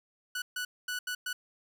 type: tone bursts at uneven times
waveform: sawtooth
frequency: 1480 Hz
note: F#6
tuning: in tune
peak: -29 dBFS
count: 5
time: 0.35-0.42 / 0.56-0.65 / 0.88-0.99 / 1.07-1.15 / 1.26-1.33 s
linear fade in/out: 5 ms
effects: none